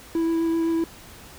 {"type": "tone with vibrato", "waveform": "triangle", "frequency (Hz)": 329.6, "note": "E4", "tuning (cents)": 0, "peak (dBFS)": -18, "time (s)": [0.15, 0.84], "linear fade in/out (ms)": 2, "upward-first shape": "triangle", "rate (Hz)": 7.8, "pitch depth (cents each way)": 12, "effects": ["pink hiss -45 dBFS RMS until 1.38 s"]}